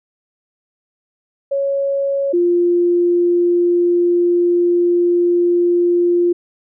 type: tone pair in turn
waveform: sine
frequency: 554.4 / 349.3 Hz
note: C#5 / F4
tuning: 0 / 0 cents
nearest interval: minor sixth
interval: 800 cents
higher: first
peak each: -15 / -11 dBFS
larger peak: second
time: 1.51-2.33 / 2.33-6.33 s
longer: second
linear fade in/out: 10 ms
effects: none